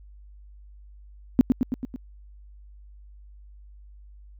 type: tone with echo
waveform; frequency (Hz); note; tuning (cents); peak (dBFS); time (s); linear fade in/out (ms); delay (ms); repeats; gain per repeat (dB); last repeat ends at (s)
sine; 252.5; B3; +39; -10; 1.39-1.41; 0; 110; 5; -4; 1.96
effects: added 50 Hz sine -45 dBFS peak until 4.39 s